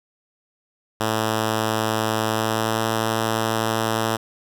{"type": "tone with pitch glide", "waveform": "5% pulse", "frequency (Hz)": [110, 111.66], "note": ["A2", "A2"], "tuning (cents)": [0, 26], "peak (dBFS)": -9, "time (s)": [1, 4.17], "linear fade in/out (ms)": 10, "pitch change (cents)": 26, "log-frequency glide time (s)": [2.32, 2.8], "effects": []}